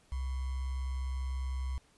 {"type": "tone with sample-and-hold", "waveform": "sine", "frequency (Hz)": 65.41, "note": "C2", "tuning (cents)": 0, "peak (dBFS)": -32, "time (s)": [0.12, 1.78], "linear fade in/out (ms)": 0, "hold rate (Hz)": 1050, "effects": ["pink hiss -66 dBFS RMS until 1.97 s", "resampled to 24000 Hz"]}